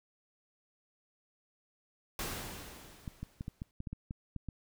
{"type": "noise with exponential decay", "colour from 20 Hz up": "pink", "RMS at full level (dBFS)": -36, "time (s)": [2.19, 3.71], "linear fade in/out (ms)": 1, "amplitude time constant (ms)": 330}
{"type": "clicks", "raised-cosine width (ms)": 5, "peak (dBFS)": -27, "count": 11, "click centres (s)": [3.078, 3.23, 3.409, 3.481, 3.619, 3.804, 3.872, 3.93, 4.109, 4.363, 4.487]}
{"effects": []}